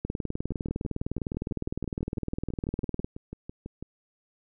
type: two click trains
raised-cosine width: 3 ms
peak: -24 / -17 dBFS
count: 21 / 60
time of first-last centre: 0.52-3.826 / 0.05-3.045 s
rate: 6.05 / 19.7 Hz
effects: none